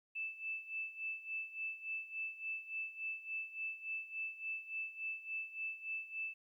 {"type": "tone with tremolo", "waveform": "sine", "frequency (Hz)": 2636, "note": "E7", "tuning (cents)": -1, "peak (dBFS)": -37, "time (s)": [0.15, 6.34], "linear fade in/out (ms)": 10, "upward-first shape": "sine", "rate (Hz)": 3.5, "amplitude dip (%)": 80, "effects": ["13-bit"]}